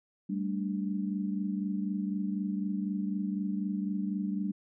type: chord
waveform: sine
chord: G suspended second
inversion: none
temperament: equal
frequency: 196 / 220 / 293.7 Hz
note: G3 / A3 / D4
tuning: 0 / 0 / 0 cents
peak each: -31 / -37 / -37 dBFS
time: 0.29-4.52 s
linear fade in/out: 10 ms
effects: none